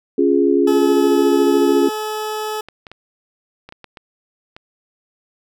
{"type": "chord", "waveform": "sine", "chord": "Db major", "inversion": "none", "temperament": "equal", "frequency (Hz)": [277.2, 349.2, 415.3], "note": ["Db4", "F4", "Ab4"], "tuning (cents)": [0, 0, 0], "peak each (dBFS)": -16, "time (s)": [0.18, 1.89], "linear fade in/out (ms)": 5}
{"type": "tone", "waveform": "20% pulse", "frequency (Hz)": 429.2, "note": "A4", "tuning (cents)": -43, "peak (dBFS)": -17, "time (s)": [0.67, 2.61], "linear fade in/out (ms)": 5}
{"type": "clicks", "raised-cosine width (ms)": 0.3, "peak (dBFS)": -21, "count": 8, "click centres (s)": [2.686, 2.868, 2.916, 3.69, 3.724, 3.843, 3.972, 4.565]}
{"effects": []}